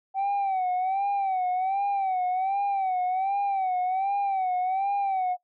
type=tone with vibrato; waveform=sine; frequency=765 Hz; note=G5; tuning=42 cents flat; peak=-21 dBFS; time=0.14-5.37 s; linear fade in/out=50 ms; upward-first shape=sine; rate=1.3 Hz; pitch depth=90 cents each way; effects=noise-tail reverb RT60 0.1 s tail -20 dB re dry + tanh soft clip ceiling -22 dBFS